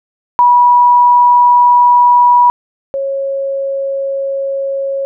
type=tone pair in turn; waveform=sine; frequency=973 / 547.3 Hz; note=B5 / C#5; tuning=-26 / -22 cents; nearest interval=minor seventh; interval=996 cents; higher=first; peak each=-4 / -14 dBFS; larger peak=first; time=0.39-2.5 / 2.94-5.05 s; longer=neither; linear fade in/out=0 ms; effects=none